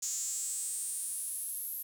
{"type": "tone with high-pass filter sweep", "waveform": "sawtooth", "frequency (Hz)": 313.2, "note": "D#4", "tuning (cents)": 11, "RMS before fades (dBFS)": -37, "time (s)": [0.02, 1.83], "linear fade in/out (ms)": 10, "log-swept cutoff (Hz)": [6800, 12000], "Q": 6.8, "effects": ["10-bit"]}